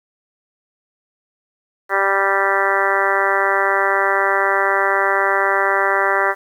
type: harmonic tone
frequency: 196 Hz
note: G3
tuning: in tune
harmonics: 2 / 3 / 4 / 5 / 6 / 7 / 8 / 9 / 10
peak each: -23 / -23 / -23 / -23 / -23 / -23 / -23 / -23 / -23 dBFS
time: 1.89-6.35 s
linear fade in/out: 50 ms
effects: 8-bit